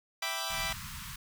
10% pulse chord, E minor seventh, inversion none, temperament equal, 659.3 / 784 / 987.8 / 1174.7 Hz, E5 / G5 / B5 / D6, 0 / 0 / 0 / 0 cents, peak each -30 dBFS, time 0.22-0.73 s, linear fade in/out 5 ms
pink band-stop noise, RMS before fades -42 dBFS, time 0.5-1.16 s, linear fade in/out 5 ms, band 220 to 940 Hz, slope 96 dB/octave
effects none

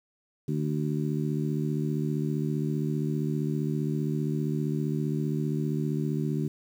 harmonic tone, 75.2 Hz, D2, 42 cents sharp, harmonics 2 / 3 / 4 / 5, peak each -28 / -32 / -34 / -36 dBFS, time 0.48-6.48 s, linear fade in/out 5 ms, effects 9-bit

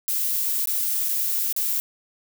violet noise with dropouts, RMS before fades -24 dBFS, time 0.08-1.8 s, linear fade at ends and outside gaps 0 ms, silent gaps 0.657-0.673 / 1.087-1.091 / 1.526-1.564 s, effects none

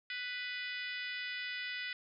harmonic tone, 495.2 Hz, B4, 5 cents sharp, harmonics 3 / 4 / 5 / 6 / 7 / 8 / 9 / 10, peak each -45 / -41 / -46 / -48 / -48 / -52 / -54 / -52 dBFS, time 0.1-1.93 s, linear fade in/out 2 ms, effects none

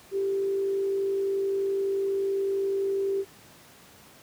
sine tone with frequency modulation, 392 Hz, G4, in tune, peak -24 dBFS, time 0.11-3.25 s, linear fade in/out 50 ms, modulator 51.7 Hz, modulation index 0.21, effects pink hiss -52 dBFS RMS until 4.22 s + high-pass 100 Hz 12 dB/octave

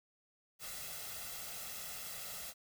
white noise with comb filter, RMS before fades -45 dBFS, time 0.59-2.54 s, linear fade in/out 50 ms, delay 1.5 ms, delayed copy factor +0.65, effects none

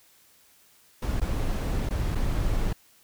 brown noise with dropouts, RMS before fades -26 dBFS, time 1.02-2.73 s, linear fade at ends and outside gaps 5 ms, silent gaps 1.201-1.214 / 1.891-1.906 / 2.15-2.154 s, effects white hiss -59 dBFS RMS until 3.03 s

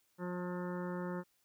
harmonic tone with a mistuned harmonic, 178.4 Hz, F3, 37 cents sharp, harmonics 1 / 2 / 3 / 5 / 6 / 7 / 8 / 9 / 10, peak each -39 / -43 / -45 / -49 / -52 / -53 / -53 / -60 / -55 dBFS, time 0.18-1.24 s, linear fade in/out 50 ms, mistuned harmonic 7, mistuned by +30 cents, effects white hiss -75 dBFS RMS until 1.44 s

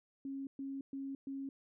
sine tone bursts, 272.8 Hz, C#4, 28 cents flat, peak -39 dBFS, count 4, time 0.25-1.49 s, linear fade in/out 2 ms, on 220 ms, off 120 ms, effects none

